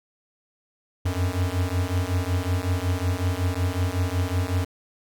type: beating tone pair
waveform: square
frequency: 88 / 93.4 Hz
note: F2 / F#2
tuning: +14 / +17 cents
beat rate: 5.4 Hz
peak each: -26 dBFS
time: 1.05-4.65 s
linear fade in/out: 10 ms
effects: none